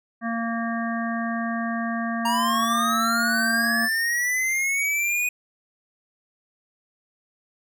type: harmonic tone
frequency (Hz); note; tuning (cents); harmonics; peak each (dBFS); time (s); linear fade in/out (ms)
230.1; A#3; -22; 1 / 3 / 5 / 7 / 8; -26 / -31 / -33 / -34 / -35; 0.21-3.89; 50
type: linear sweep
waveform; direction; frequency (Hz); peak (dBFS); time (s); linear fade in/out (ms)
square; up; 932.3 to 2489; -22; 2.25-5.29; 5
effects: none